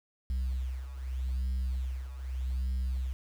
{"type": "beating tone pair", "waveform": "sine", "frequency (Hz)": [63.7, 64.52], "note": ["C2", "C2"], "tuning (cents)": [-46, -24], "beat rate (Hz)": 0.82, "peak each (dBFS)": [-34, -30], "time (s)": [0.3, 3.13], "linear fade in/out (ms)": 0, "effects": ["tanh soft clip ceiling -27 dBFS", "9-bit"]}